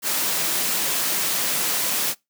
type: high-pass noise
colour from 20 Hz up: white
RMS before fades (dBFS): -23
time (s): 0.02-2.15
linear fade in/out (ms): 50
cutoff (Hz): 140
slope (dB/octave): 48
effects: noise-tail reverb RT60 0.2 s tail -24 dB re dry